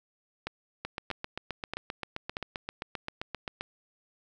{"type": "two click trains", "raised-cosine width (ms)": 0.3, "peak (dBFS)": [-18, -17], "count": [22, 4], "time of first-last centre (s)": [[0.85, 3.61], [0.47, 2.369]], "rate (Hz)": [7.61, 1.58], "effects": []}